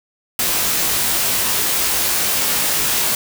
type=noise with comb filter; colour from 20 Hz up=white; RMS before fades=-18 dBFS; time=0.39-3.15 s; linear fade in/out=2 ms; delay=19 ms; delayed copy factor=+0.8; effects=none